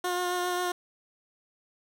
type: tone with vibrato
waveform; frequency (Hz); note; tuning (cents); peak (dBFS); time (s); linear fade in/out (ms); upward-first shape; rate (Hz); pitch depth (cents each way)
15% pulse; 358; F4; +43; -21; 0.04-0.72; 5; triangle; 7.4; 18
effects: none